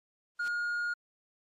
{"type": "noise with exponential growth", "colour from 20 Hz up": "white", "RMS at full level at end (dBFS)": -42, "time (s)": [0.35, 0.48], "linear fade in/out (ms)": 0, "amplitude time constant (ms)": 28}
{"type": "tone", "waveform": "triangle", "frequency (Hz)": 1428, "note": "F6", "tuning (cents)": 38, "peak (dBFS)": -28, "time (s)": [0.39, 0.94], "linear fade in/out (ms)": 10}
{"effects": ["low-pass 7000 Hz 12 dB/octave", "MP3 96 kbps"]}